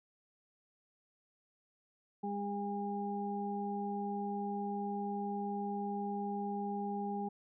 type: harmonic tone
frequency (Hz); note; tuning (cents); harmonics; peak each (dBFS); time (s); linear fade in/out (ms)
202.7; G#3; -42; 1 / 2 / 4; -38 / -42 / -39; 2.23-7.29; 10
effects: none